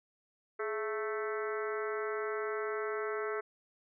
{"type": "harmonic tone with a mistuned harmonic", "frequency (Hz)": 220, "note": "A3", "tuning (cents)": 0, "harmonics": [2, 3, 4, 5, 6, 7, 8, 9, 10], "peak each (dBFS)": [-35, -45, -50, -45, -41, -45, -50, -46, -54], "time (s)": [0.59, 3.41], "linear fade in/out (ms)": 10, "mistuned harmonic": 2, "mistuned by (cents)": -64, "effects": []}